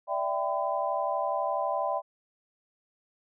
sine chord, E minor seventh, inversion third, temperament equal with one note detuned, 587.3 / 659.3 / 784 / 1009.7 Hz, D5 / E5 / G5 / B5, 0 / 0 / 0 / +38 cents, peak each -32 dBFS, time 0.07-2.02 s, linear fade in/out 50 ms, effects none

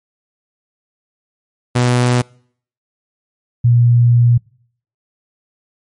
sawtooth / sine tone pair in turn, 123.2 / 119.76 Hz, B2 / A#2, -4 / +47 cents, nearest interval unison, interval 49 cents, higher first, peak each -7 dBFS, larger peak neither, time 1.75-2.22 / 3.64-4.38 s, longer second, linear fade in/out 10 ms, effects noise-tail reverb RT60 0.6 s tail -26 dB re dry + MP3 48 kbps

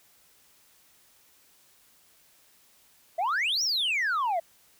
sine exponential two-way sweep, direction up then down, 640 to 5900 to 640 Hz, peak -22 dBFS, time 3.18-4.4 s, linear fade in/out 10 ms, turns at 3.63 s, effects tanh soft clip ceiling -23 dBFS + white hiss -61 dBFS RMS until 4.79 s

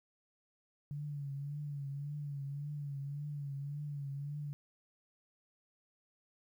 sine tone with vibrato, 143.2 Hz, D3, 43 cents flat, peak -38 dBFS, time 0.91-4.53 s, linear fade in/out 0 ms, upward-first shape triangle, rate 1.8 Hz, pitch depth 66 cents each way, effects 12-bit

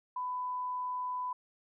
sine tone, 999 Hz, B5, 20 cents sharp, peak -33 dBFS, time 0.16-1.33 s, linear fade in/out 5 ms, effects none

